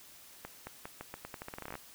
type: accelerating click train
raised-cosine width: 0.5 ms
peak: -26 dBFS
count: 18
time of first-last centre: 0.45-1.754 s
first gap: 220 ms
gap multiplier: 0.84
effects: white hiss -55 dBFS RMS until 1.94 s